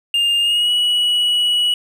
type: tone with pitch glide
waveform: triangle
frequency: 2811 to 2929 Hz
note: F7 to F#7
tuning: +11 to -18 cents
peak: -12 dBFS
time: 0.14-1.74 s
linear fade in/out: 2 ms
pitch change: +71 cents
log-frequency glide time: 0.4-0.72 s
effects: none